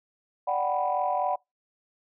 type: chord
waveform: sine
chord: G major seventh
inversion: second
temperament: equal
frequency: 587.3 / 740 / 784 / 987.8 Hz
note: D5 / F#5 / G5 / B5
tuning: 0 / 0 / 0 / 0 cents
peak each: -30 / -26 / -32 / -30 dBFS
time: 0.47-1.36 s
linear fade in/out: 10 ms
effects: noise-tail reverb RT60 0.2 s tail -26 dB re dry + tanh soft clip ceiling -15 dBFS